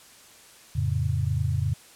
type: chord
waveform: sine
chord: F augmented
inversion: none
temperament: equal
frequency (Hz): 87.31 / 110 / 138.59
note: F2 / A2 / C#3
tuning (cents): 0 / 0 / 0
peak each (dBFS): -27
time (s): 0.75-1.74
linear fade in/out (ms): 10
effects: white hiss -51 dBFS RMS until 1.95 s + low-pass 11000 Hz 12 dB/octave